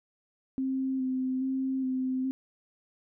sine tone with vibrato, 261.6 Hz, C4, in tune, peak -27 dBFS, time 0.58-2.31 s, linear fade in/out 0 ms, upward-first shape square, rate 1.2 Hz, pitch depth 18 cents each way, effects none

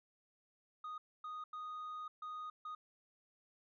sine tone bursts at uneven times, 1241 Hz, D#6, 5 cents flat, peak -40 dBFS, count 5, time 0.84-0.98 / 1.24-1.44 / 1.53-2.08 / 2.22-2.5 / 2.65-2.75 s, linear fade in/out 5 ms, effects tanh soft clip ceiling -42 dBFS

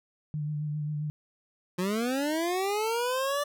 sine tone with vibrato, 150 Hz, D3, 37 cents sharp, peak -29 dBFS, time 0.34-1.1 s, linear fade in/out 0 ms, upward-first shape sine, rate 7.5 Hz, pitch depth 27 cents each way
25% pulse linear sweep, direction up, 174.61 to 587.3 Hz, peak -23 dBFS, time 1.78-3.44 s, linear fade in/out 10 ms
effects none

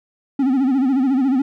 triangle tone with vibrato, 264.8 Hz, C4, 21 cents sharp, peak -12 dBFS, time 0.39-1.42 s, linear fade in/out 5 ms, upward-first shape sine, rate 14 Hz, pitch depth 110 cents each way, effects none

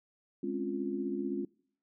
sine chord, Db major seventh, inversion second, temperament equal, 207.7 / 261.6 / 277.2 / 349.2 Hz, Ab3 / C4 / Db4 / F4, 0 / 0 / 0 / 0 cents, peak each -38 / -39 / -37 / -36 dBFS, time 0.43-1.45 s, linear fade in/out 5 ms, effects noise-tail reverb RT60 0.6 s tail -24 dB re dry

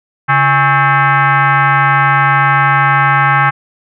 sine tone with frequency modulation, 139 Hz, C#3, 5 cents sharp, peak -7 dBFS, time 0.28-3.51 s, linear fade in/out 20 ms, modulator 481 Hz, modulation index 3.7, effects none

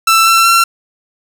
sawtooth tone with pitch steps, 1332 / 1345.1 / 1358.4 Hz, E6 / E6 / F6, +18 / +35 / -48 cents, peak -3 dBFS, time 0.07-0.64 s, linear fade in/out 5 ms, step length 190 ms, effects none

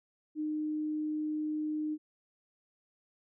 sine tone, 305.8 Hz, D#4, 30 cents flat, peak -31 dBFS, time 0.35-1.98 s, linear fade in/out 50 ms, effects none

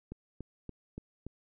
click train, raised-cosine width 3 ms, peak -28 dBFS, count 5, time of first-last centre 0.12-1.266 s, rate 3.49 Hz, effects none

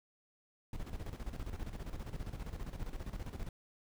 brown noise with tremolo, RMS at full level -40 dBFS, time 0.73-3.49 s, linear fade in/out 2 ms, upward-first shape square, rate 15 Hz, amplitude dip 65%, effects none

